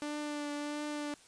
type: tone with vibrato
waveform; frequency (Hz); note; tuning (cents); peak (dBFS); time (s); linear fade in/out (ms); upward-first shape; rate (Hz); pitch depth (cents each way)
sawtooth; 294.6; D4; +6; -32; 0.02-1.14; 0; triangle; 1.5; 21
effects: white hiss -59 dBFS RMS until 1.27 s + resampled to 22050 Hz